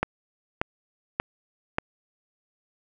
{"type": "click train", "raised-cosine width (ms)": 0.5, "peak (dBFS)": -8, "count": 4, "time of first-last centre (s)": [0.03, 1.784], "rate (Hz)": 1.71, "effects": []}